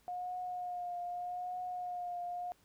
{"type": "tone with vibrato", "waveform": "sine", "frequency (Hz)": 716, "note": "F5", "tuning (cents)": 43, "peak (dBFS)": -37, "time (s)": [0.08, 2.52], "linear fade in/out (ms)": 0, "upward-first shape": "triangle", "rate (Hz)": 0.82, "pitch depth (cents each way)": 30, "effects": ["pink hiss -69 dBFS RMS until 2.64 s"]}